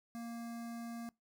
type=tone with notch filter; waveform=square; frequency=233.1 Hz; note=A#3; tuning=in tune; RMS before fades=-44 dBFS; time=0.15-1.09 s; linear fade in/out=0 ms; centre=3100 Hz; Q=1.3; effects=noise-tail reverb RT60 0.2 s tail -24 dB re dry

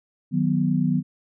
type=chord; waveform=sine; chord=B major; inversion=first; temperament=equal; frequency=155.56 / 185 / 246.9 Hz; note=D#3 / F#3 / B3; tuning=0 / 0 / 0 cents; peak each=-23 dBFS; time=0.31-1.03 s; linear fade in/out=50 ms; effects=none

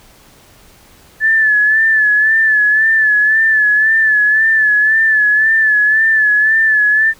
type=tone with vibrato; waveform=sine; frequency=1738 Hz; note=A6; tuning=22 cents flat; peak=-8 dBFS; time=1.2-7.14 s; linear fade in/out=50 ms; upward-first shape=sine; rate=1.9 Hz; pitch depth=50 cents each way; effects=pink hiss -45 dBFS RMS until 7.19 s

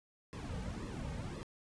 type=noise with flanger; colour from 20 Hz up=brown; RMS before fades=-42 dBFS; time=0.33-1.43 s; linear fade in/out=0 ms; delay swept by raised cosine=1.3 to 3 ms; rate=1.9 Hz; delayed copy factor=-0.8; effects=resampled to 22050 Hz

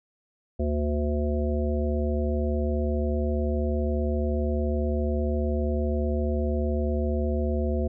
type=harmonic tone with a mistuned harmonic; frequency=73.42 Hz; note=D2; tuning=in tune; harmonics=1 / 3 / 5 / 7 / 9; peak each=-25 / -30 / -32 / -33 / -35 dBFS; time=0.59-7.88 s; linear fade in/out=10 ms; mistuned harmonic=3; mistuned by=+64 cents; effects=none

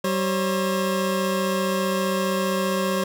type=tone pair together; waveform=25% pulse; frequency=191.39 / 539 Hz; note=G3 / C#5; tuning=-41 / -49 cents; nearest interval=octave + tritone; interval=1792 cents; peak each=-20 / -21 dBFS; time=0.04-3.04 s; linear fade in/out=5 ms; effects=none

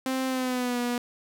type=tone with pitch glide; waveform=sawtooth; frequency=261.6 to 242.7 Hz; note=C4 to B3; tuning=0 to -30 cents; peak=-22 dBFS; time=0.06-0.98 s; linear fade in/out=2 ms; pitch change=-130 cents; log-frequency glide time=0.27-0.79 s; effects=none

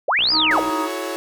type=linear two-way sweep; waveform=sine; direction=up then down; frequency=415.3 to 5100 to 415.3 Hz; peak=-15 dBFS; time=0.08-0.6 s; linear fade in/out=5 ms; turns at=0.32 s
type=click train; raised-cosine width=0.5 ms; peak=-17 dBFS; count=32; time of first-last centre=0.19-0.693 s; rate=61.6 Hz
type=harmonic tone; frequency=313.5 Hz; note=D#4; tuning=13 cents sharp; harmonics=1 / 3 / 4; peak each=-25 / -25 / -25 dBFS; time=0.31-0.89 s; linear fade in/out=50 ms
type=chord; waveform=sawtooth; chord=F# minor seventh; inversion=third; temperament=equal with one note detuned; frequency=329.6 / 370 / 429.7 / 554.4 Hz; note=E4 / F#4 / A4 / C#5; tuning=0 / 0 / -41 / 0 cents; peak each=-26 / -27 / -28 / -25 dBFS; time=0.51-1.16 s; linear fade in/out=0 ms
effects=none

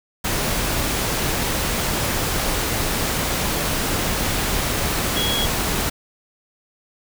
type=tone in noise; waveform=sine; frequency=3322 Hz; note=G#7; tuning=in tune; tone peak=-22 dBFS; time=5.16-5.46 s; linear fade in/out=10 ms; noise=pink; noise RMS=-22 dBFS; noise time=0.24-5.9 s; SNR=-3 dB; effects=none

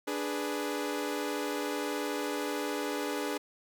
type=chord; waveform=sawtooth; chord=G# diminished; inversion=second; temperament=equal; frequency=293.7 / 415.3 / 493.9 Hz; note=D4 / G#4 / B4; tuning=0 / 0 / 0 cents; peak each=-31 / -32 / -34 dBFS; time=0.07-3.38 s; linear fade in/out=10 ms; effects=none

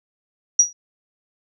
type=tone with exponential decay; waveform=sine; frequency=5770 Hz; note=F#8; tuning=44 cents flat; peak=-6 dBFS; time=0.59-0.73 s; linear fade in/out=5 ms; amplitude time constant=29 ms; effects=none

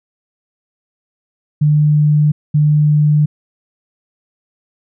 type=tone bursts at uneven times; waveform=sine; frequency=149.8 Hz; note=D3; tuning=35 cents sharp; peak=-8 dBFS; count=2; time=1.61-2.32 / 2.54-3.26 s; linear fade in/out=10 ms; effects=none

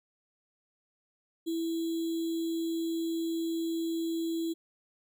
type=tone with sample-and-hold; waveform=sine; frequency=330 Hz; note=E4; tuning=2 cents sharp; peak=-29 dBFS; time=1.46-4.54 s; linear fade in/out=20 ms; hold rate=3675 Hz; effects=none

